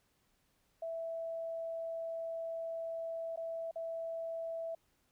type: tone with dropouts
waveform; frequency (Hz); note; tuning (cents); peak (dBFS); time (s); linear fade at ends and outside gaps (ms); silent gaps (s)
sine; 659.3; E5; 0; -37; 0.82-4.75; 5; 3.361-3.373 / 3.712-3.757
effects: pink hiss -75 dBFS RMS until 5.11 s